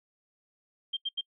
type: tone bursts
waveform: sine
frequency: 3178 Hz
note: G7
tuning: 23 cents sharp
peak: -28 dBFS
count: 3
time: 0.93-1.212 s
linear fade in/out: 10 ms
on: 40 ms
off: 81 ms
effects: noise-tail reverb RT60 0.1 s tail -26 dB re dry